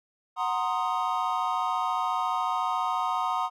triangle chord, C half-diminished seventh, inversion second, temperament equal, 740 / 932.3 / 1046.5 / 1244.5 Hz, Gb5 / Bb5 / C6 / Eb6, 0 / 0 / 0 / 0 cents, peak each -29 dBFS, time 0.36-3.5 s, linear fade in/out 50 ms, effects none

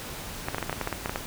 clicks, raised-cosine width 0.5 ms, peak -13 dBFS, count 12, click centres 0.485 / 0.546 / 0.583 / 0.627 / 0.696 / 0.728 / 0.813 / 0.874 / 0.927 / 1.059 / 1.095 / 1.159 s, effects pink hiss -38 dBFS RMS until 1.26 s

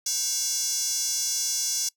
square tone with high-pass filter, 311.1 Hz, D#4, in tune, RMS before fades -27 dBFS, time 0.06-1.89 s, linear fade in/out 5 ms, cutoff 5900 Hz, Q 4.3, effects noise-tail reverb RT60 0.1 s tail -22 dB re dry

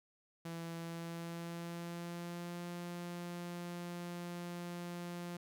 sawtooth tone with pitch glide, 167 to 174.29 Hz, E3 to F3, +23 to -3 cents, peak -38 dBFS, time 0.45-5.37 s, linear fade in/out 5 ms, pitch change +74 cents, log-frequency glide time 0.8-2.67 s, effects none

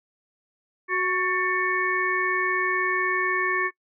harmonic tone with a mistuned harmonic, 370 Hz, F#4, in tune, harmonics 1 / 3 / 5 / 6, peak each -29 / -27 / -25 / -29 dBFS, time 0.88-3.71 s, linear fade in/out 50 ms, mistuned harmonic 5, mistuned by -63 cents, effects noise-tail reverb RT60 0.1 s tail -24 dB re dry

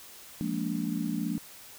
sine chord, Bb dominant seventh, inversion second, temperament just, 174.81 / 209.8 / 233.1 / 291.4 Hz, F3 / Ab3 / Bb3 / D4, +2 / +18 / 0 / -13 cents, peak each -34 dBFS, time 0.41-1.38 s, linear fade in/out 0 ms, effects white hiss -49 dBFS RMS until 1.78 s

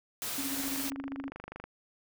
white noise, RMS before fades -36 dBFS, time 0.22-0.9 s, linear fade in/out 0 ms
sine tone with tremolo, 274.1 Hz, C#4, 19 cents flat, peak -33 dBFS, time 0.38-1.3 s, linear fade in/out 2 ms, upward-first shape sine, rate 15 Hz, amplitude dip 65%
click train, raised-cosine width 0.5 ms, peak -27 dBFS, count 27, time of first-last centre 0.6-1.64 s, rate 25 Hz
effects none

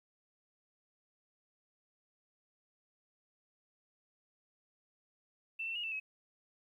sine tone with pitch steps, 2674 / 2691 / 2870 / 2663 / 2560 Hz, E7 / E7 / F7 / E7 / D#7, +24 / +35 / +47 / +17 / +49 cents, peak -36 dBFS, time 5.59-6 s, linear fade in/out 10 ms, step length 82 ms, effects 12-bit

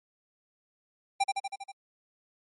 square tone with echo, 790 Hz, G5, 13 cents sharp, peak -23 dBFS, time 1.2-1.24 s, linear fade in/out 10 ms, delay 80 ms, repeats 6, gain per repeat -3 dB, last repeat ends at 1.72 s, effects MP3 48 kbps

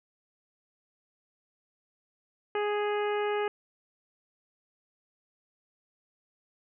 harmonic tone, 415.3 Hz, G#4, in tune, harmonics 1 / 2 / 3 / 4 / 5 / 6 / 7, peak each -28 / -34 / -38 / -40 / -42 / -44 / -45 dBFS, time 2.55-3.48 s, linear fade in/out 2 ms, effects none

